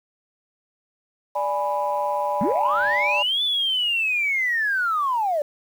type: chord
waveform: sine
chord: G# diminished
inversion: second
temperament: equal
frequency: 587.3 / 830.6 / 987.8 Hz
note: D5 / G#5 / B5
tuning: 0 / 0 / 0 cents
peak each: -25 dBFS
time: 1.35-3.23 s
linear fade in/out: 10 ms
type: linear two-way sweep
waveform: sine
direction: up then down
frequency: 164.81 to 3520 to 565 Hz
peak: -19 dBFS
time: 2.41-5.42 s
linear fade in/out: 2 ms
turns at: 3.43 s
effects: tanh soft clip ceiling -12 dBFS + 8-bit